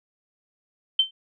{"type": "tone with exponential decay", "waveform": "sine", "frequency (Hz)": 3100, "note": "G7", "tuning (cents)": -20, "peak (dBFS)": -12, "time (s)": [0.99, 1.11], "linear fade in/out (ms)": 5, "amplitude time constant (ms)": 26, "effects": []}